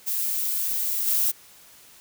violet noise with level steps, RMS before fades -26 / -22 dBFS, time 0.06-1.32 s, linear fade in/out 20 ms, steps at 1.07 s, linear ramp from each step 5 ms, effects white hiss -51 dBFS RMS until 2 s

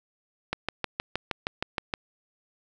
click train, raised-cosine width 0.3 ms, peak -11 dBFS, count 10, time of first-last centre 0.53-1.938 s, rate 6.39 Hz, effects none

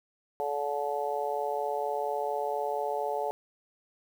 harmonic tone, 144.3 Hz, D3, 30 cents flat, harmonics 3 / 4 / 5 / 6, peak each -34 / -34 / -34 / -34 dBFS, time 0.4-3.31 s, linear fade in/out 0 ms, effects 9-bit

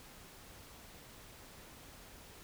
silence, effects pink hiss -55 dBFS RMS until 2.43 s

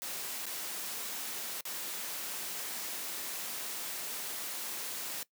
white noise with dropouts, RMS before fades -39 dBFS, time 0.02-5.23 s, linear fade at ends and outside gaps 0 ms, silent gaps 0.456-0.465 / 1.608-1.653 s, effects noise-tail reverb RT60 0.1 s tail -20 dB re dry + high-pass 200 Hz 12 dB/octave

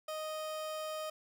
30% pulse tone, 622.3 Hz, D#5, in tune, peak -35 dBFS, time 0.08-1.1 s, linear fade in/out 5 ms, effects none

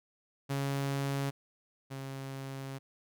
sawtooth tone pair in turn, 138.59 / 135.42 Hz, C#3 / C#3, 0 / -40 cents, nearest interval unison, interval 40 cents, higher first, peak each -27 / -35 dBFS, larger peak first, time 0.49-1.31 / 1.9-2.79 s, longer second, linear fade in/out 20 ms, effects none

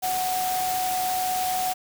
sine tone in noise, 740 Hz, F#5, in tune, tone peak -24 dBFS, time 0.02-1.74 s, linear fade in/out 20 ms, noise white, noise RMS -31 dBFS, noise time 0.02-1.74 s, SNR +4 dB, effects none

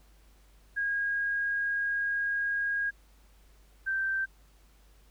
sine tone pair in turn, 1634 / 1564.1 Hz, G#6 / G6, -29 / -4 cents, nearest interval minor second, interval 75 cents, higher first, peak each -27 dBFS, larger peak neither, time 0.76-2.91 / 3.86-4.26 s, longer first, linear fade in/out 20 ms, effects added 50 Hz sine -57 dBFS peak until 5.1 s + pink hiss -65 dBFS RMS until 5.1 s

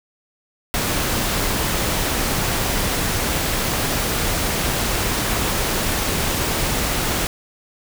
pink noise, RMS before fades -21 dBFS, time 0.74-7.27 s, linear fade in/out 0 ms, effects none

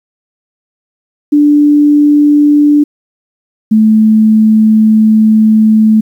sine tone pair in turn, 293.7 / 217.7 Hz, D4 / A3, 0 / -18 cents, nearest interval perfect fourth, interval 518 cents, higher first, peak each -3 dBFS, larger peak neither, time 1.32-2.84 / 3.71-6.01 s, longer second, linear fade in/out 10 ms, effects 7-bit

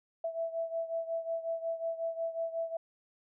sine beating tone pair, 659.3 / 664.8 Hz, E5 / E5, 0 / +15 cents, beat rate 5.5 Hz, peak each -34 / -38 dBFS, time 0.24-2.77 s, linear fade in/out 5 ms, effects none

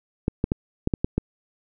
clicks, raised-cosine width 3 ms, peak -8 dBFS, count 7, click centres 0.281 / 0.441 / 0.519 / 0.874 / 0.938 / 1.045 / 1.18 s, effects none

